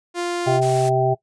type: tone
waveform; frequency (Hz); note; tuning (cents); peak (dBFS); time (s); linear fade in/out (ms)
sawtooth; 349.2; F4; 0; -18; 0.14-0.61; 50
type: harmonic tone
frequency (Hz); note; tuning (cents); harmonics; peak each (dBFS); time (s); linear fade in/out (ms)
129.7; C3; -15; 1 / 3 / 5 / 6; -21 / -21 / -21 / -21; 0.46-1.15; 20
type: noise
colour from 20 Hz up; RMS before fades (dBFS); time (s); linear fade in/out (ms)
white; -32; 0.61-0.9; 20
effects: noise-tail reverb RT60 0.1 s tail -19 dB re dry + resampled to 22050 Hz